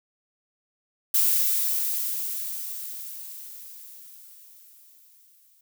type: noise with exponential decay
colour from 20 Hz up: violet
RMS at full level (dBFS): -20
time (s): 1.14-5.61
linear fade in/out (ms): 5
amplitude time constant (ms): 970
effects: none